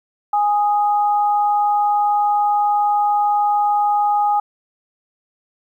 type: tone pair together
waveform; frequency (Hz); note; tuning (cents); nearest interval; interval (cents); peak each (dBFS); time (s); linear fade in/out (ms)
sine; 826.8 / 1244.5; G#5 / D#6; -8 / 0; perfect fifth; 708; -14 / -24; 0.33-4.4; 5
effects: 9-bit